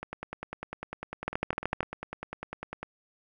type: two click trains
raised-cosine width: 0.5 ms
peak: -21 / -13 dBFS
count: 29 / 8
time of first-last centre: 0.03-2.83 / 1.28-1.806 s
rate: 10 / 13.3 Hz
effects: none